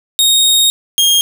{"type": "tone pair in turn", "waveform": "sawtooth", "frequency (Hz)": [3729, 3235], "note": ["A#7", "G#7"], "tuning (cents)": [0, -46], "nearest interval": "major second", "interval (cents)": 246, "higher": "first", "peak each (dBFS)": -5, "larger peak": "neither", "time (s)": [[0.19, 0.7], [0.98, 1.21]], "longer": "first", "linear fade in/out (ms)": 0, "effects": []}